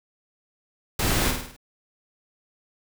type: noise with echo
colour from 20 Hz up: pink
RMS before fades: -24 dBFS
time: 0.99-1.31 s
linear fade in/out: 5 ms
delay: 51 ms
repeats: 5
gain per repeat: -5 dB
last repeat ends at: 1.565 s
effects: none